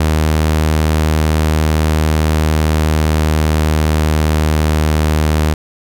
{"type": "tone with pitch glide", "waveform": "sawtooth", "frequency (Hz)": [77.8, 77.04], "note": ["D#2", "D#2"], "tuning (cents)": [0, -17], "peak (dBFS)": -7, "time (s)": [0, 5.54], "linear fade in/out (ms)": 5, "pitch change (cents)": -17, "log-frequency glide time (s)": [2.28, 5.25], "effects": []}